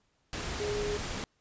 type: tone in noise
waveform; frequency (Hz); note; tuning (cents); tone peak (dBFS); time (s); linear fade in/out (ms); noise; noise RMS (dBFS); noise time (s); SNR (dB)
sine; 414.9; G#4; -2; -31; 0.6-0.97; 0; pink; -36; 0.33-1.24; +2
effects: pink hiss -73 dBFS RMS until 1.4 s + resampled to 16000 Hz